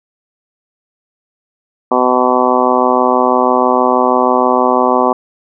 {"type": "harmonic tone", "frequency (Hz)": 126.2, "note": "B2", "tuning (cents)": 38, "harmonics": [2, 3, 4, 5, 6, 7, 8, 9], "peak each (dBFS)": [-17, -17, -17, -17, -17, -17, -17, -17], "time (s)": [1.91, 5.13], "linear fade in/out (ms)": 5, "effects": []}